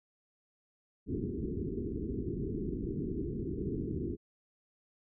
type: low-pass noise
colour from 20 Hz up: white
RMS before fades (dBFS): -36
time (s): 1.06-4.17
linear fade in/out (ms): 50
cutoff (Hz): 420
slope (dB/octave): 96
effects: none